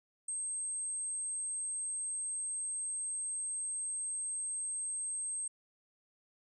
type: tone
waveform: sine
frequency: 8372 Hz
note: C9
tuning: in tune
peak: -35 dBFS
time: 0.28-5.48 s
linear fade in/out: 5 ms
effects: none